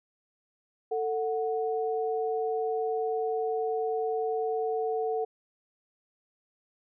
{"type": "tone pair together", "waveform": "sine", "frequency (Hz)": [445.1, 736.4], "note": ["A4", "F#5"], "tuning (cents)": [20, -8], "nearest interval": "major sixth", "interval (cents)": 872, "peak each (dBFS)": [-28, -32], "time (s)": [0.91, 5.25], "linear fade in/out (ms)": 10, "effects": []}